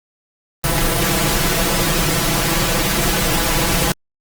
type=noise with comb filter; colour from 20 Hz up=pink; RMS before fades=-17 dBFS; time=0.64-3.92 s; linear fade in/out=0 ms; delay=6 ms; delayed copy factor=+0.9; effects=Opus 24 kbps